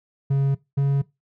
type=tone pair in turn; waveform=triangle; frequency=137.9 / 139.26 Hz; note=C#3 / C#3; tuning=-9 / +8 cents; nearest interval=unison; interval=17 cents; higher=second; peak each=-15 dBFS; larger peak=neither; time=0.3-0.55 / 0.77-1.02 s; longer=neither; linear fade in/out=10 ms; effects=noise-tail reverb RT60 0.2 s tail -20 dB re dry